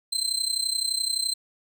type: tone with amplitude modulation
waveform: 30% pulse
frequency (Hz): 4108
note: C8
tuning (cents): -33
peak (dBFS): -18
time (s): 0.12-1.34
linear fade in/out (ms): 10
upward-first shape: sine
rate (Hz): 31.7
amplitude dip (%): 80
effects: none